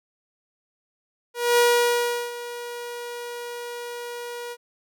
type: tone with ADSR envelope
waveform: sawtooth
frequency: 479.9 Hz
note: B4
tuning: 50 cents flat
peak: -11 dBFS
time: 1.34-4.57 s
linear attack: 240 ms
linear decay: 730 ms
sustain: -17 dB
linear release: 52 ms
effects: none